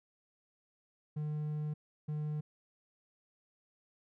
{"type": "tone bursts at uneven times", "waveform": "triangle", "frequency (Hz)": 151.1, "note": "D3", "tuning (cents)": 50, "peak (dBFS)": -32, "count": 2, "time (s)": [[1.16, 1.74], [2.08, 2.41]], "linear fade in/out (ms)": 10, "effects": []}